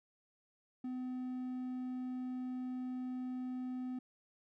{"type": "tone", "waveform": "triangle", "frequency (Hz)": 253.5, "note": "B3", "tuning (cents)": 45, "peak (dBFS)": -36, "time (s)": [0.84, 3.99], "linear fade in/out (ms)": 5, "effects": []}